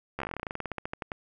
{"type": "slowing click train", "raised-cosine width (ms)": 0.5, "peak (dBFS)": -18, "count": 23, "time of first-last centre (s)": [0.19, 1.118], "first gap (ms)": 13, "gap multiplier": 1.1, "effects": []}